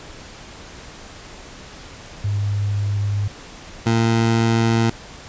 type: tone pair in turn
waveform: sine / 20% pulse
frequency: 101.8 / 114.27 Hz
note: G#2 / A#2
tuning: -34 / -34 cents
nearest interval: major second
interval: 200 cents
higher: second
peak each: -18 / -10 dBFS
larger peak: second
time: 2.24-3.28 / 3.86-4.9 s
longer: neither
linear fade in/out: 5 ms
effects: pink hiss -39 dBFS RMS until 5.28 s + resampled to 16000 Hz